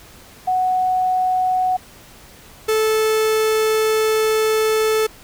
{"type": "tone pair in turn", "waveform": ["sine", "45% pulse"], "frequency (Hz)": [740, 436.8], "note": ["F#5", "A4"], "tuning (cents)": [0, -13], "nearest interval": "major sixth", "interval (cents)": 913, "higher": "first", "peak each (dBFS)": -15, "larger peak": "neither", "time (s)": [[0.47, 1.77], [2.68, 5.07]], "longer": "second", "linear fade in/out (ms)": 10, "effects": ["pink hiss -44 dBFS RMS until 5.23 s"]}